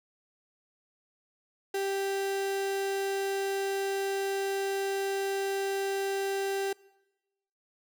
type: tone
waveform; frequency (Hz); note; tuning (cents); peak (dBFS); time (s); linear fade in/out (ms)
35% pulse; 392; G4; 0; -27; 1.74-6.73; 5
effects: noise-tail reverb RT60 1.0 s tail -23 dB re dry